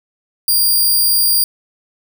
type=tone; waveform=5% pulse; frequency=4786 Hz; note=D8; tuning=32 cents sharp; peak=-4 dBFS; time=0.48-1.44 s; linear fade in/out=2 ms; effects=none